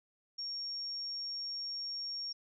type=tone; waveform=sine; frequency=5540 Hz; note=F8; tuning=15 cents flat; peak=-37 dBFS; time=0.38-2.33 s; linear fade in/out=10 ms; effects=none